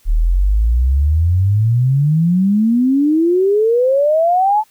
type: exponential sweep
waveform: sine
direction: up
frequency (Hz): 36.71 to 880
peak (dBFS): -10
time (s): 0.05-4.64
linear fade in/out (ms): 50
effects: white hiss -54 dBFS RMS until 4.7 s